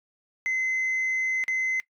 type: tone with dropouts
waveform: sine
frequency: 2052 Hz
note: C7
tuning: 34 cents flat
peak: -21 dBFS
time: 0.46-1.8 s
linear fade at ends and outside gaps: 0 ms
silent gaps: 1.439-1.481 s
effects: noise-tail reverb RT60 0.1 s tail -22 dB re dry + tanh soft clip ceiling -22 dBFS